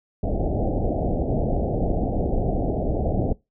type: low-pass noise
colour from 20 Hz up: pink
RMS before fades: -23 dBFS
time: 0.23-3.33 s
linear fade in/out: 5 ms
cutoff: 770 Hz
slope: 96 dB/octave
effects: noise-tail reverb RT60 0.2 s tail -21 dB re dry